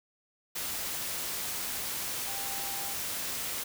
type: tone in noise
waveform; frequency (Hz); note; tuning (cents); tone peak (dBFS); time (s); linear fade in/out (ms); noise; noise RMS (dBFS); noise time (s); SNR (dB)
sine; 792; G5; +18; -43; 2.27-2.93; 10; white; -35; 0.55-3.64; -11
effects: none